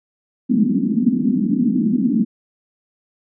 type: band-pass noise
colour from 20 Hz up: pink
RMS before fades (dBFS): -17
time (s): 0.49-2.25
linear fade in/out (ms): 20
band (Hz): 200 to 270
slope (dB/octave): 48
effects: none